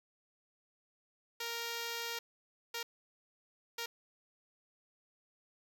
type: tone bursts at uneven times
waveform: 5% pulse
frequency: 466.2 Hz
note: A#4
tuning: in tune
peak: -26 dBFS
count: 3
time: 1.4-2.19 / 2.74-2.83 / 3.78-3.86 s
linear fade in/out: 5 ms
effects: none